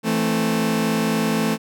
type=chord; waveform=sawtooth; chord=A minor; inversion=second; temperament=just; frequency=165 / 220 / 264 Hz; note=E3 / A3 / C4; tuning=+2 / 0 / +16 cents; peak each=-21 / -16 / -22 dBFS; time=0.03-1.58 s; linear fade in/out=50 ms; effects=none